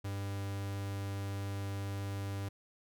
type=tone; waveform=45% pulse; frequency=99.2 Hz; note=G2; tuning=21 cents sharp; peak=-36 dBFS; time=0.04-2.49 s; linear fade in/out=10 ms; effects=none